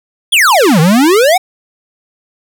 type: exponential two-way sweep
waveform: square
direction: down then up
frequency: 3529 to 150 to 781 Hz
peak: -6 dBFS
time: 0.32-1.38 s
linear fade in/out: 10 ms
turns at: 0.8 s
effects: none